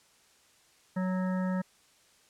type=harmonic tone with a mistuned harmonic; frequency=185.5 Hz; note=F#3; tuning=5 cents sharp; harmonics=1 / 3 / 5 / 7 / 9 / 10; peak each=-28 / -38 / -42 / -45 / -47 / -48 dBFS; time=0.96-1.62 s; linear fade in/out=10 ms; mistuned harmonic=9; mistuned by=-24 cents; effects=white hiss -63 dBFS RMS until 2.29 s + low-pass 9000 Hz 12 dB/octave